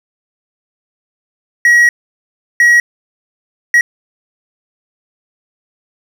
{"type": "tone bursts at uneven times", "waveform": "triangle", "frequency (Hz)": 1908, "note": "A#6", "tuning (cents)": 40, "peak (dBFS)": -3, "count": 3, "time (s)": [[1.65, 1.89], [2.6, 2.8], [3.74, 3.81]], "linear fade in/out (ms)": 2, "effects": []}